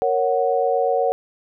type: chord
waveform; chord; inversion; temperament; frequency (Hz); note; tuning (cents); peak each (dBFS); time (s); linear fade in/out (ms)
sine; F# major; first; equal; 466.2 / 554.4 / 740; A#4 / C#5 / F#5; 0 / 0 / 0; -21; 0.02-1.12; 0
effects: none